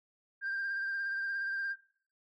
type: tone with vibrato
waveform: sine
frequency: 1588 Hz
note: G6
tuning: 22 cents sharp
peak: -31 dBFS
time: 0.41-1.76 s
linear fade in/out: 50 ms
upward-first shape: sine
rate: 17 Hz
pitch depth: 26 cents each way
effects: noise-tail reverb RT60 0.5 s tail -21 dB re dry + tanh soft clip ceiling -30 dBFS